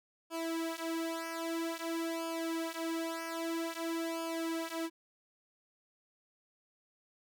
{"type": "tone with flanger", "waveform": "sawtooth", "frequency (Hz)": 329.6, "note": "E4", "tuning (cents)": 0, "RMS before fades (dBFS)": -37, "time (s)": [0.3, 4.9], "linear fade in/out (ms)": 50, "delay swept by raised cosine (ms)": [0.51, 5.81], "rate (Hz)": 0.51, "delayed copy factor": -0.9, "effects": []}